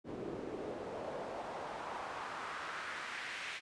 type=noise with band-pass filter sweep; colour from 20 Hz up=pink; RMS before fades=-43 dBFS; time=0.04-3.61 s; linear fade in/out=50 ms; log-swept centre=320 to 2300 Hz; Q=1.7; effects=resampled to 22050 Hz